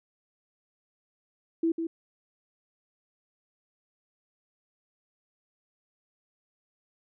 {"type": "tone with echo", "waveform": "sine", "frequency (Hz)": 329.6, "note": "E4", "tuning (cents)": 0, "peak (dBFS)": -22, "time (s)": [1.63, 1.72], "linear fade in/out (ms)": 5, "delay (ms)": 150, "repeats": 1, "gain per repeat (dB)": -6, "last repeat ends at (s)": 1.87, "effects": []}